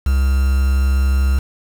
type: tone with quantisation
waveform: triangle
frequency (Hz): 66.7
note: C2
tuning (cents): +34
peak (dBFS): -10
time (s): 0.06-1.39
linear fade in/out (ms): 5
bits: 5
effects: none